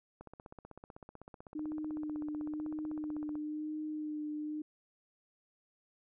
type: click train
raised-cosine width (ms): 1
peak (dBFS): -35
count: 51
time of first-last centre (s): 0.21-3.355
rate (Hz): 15.9
type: tone with vibrato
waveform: sine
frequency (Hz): 304.1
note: D#4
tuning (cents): -40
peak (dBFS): -36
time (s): 1.55-4.62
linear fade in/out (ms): 5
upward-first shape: sine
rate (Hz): 1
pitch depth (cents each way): 18
effects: none